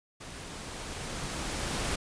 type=noise with level ramp; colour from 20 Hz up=pink; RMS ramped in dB=-44 to -31 dBFS; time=0.2-1.96 s; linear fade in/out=10 ms; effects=resampled to 22050 Hz